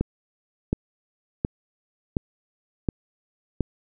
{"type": "click train", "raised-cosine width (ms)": 3, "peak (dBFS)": -9, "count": 6, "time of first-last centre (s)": [0.01, 3.607], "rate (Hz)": 1.39, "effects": []}